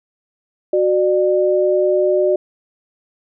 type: tone pair together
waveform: sine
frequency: 370 / 599.1 Hz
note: F#4 / D5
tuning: 0 / +34 cents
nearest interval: minor sixth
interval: 834 cents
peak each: -15 dBFS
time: 0.73-2.36 s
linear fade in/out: 5 ms
effects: none